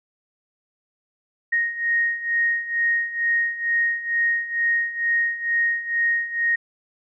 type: beating tone pair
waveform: sine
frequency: 1864.7 / 1866.9 Hz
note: A#6 / A#6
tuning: 0 / +2 cents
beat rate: 2.2 Hz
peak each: -25 / -21 dBFS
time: 1.52-6.56 s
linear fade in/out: 10 ms
effects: none